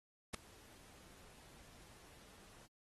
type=noise with ADSR envelope; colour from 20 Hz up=pink; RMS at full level=-38 dBFS; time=0.33-2.67 s; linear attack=15 ms; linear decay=4 ms; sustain=-24 dB; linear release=14 ms; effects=AAC 32 kbps